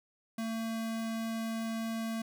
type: tone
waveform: square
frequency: 225.4 Hz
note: A3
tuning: 42 cents sharp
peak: -34 dBFS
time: 0.38-2.22 s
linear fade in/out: 5 ms
effects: none